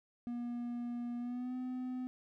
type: tone with pitch glide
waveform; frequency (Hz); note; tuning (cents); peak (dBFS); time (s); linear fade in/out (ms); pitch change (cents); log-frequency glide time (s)
triangle; 240 to 253.4; B3 to B3; -49 to +45; -35; 0.27-2.07; 0; +94; 1.18-1.55
effects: none